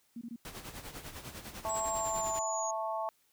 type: tone bursts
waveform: sine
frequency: 234.5 Hz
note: A#3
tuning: 11 cents sharp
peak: -39 dBFS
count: 3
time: 0.16-0.361 s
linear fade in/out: 5 ms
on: 53 ms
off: 21 ms
type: noise with tremolo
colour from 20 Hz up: pink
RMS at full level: -43 dBFS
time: 0.45-2.39 s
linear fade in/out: 0 ms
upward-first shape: sine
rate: 10 Hz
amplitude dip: 65%
type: harmonic tone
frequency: 220 Hz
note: A3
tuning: in tune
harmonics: 3 / 4 / 5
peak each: -36 / -36 / -39 dBFS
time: 1.65-3.09 s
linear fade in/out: 0 ms
type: linear sweep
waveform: sine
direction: down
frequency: 7750 to 6645 Hz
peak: -36 dBFS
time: 1.69-2.71 s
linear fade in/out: 5 ms
effects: white hiss -71 dBFS RMS until 3.32 s